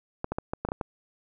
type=clicks; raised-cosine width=1 ms; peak=-15 dBFS; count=8; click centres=0.244 / 0.32 / 0.385 / 0.535 / 0.65 / 0.688 / 0.719 / 0.812 s; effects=none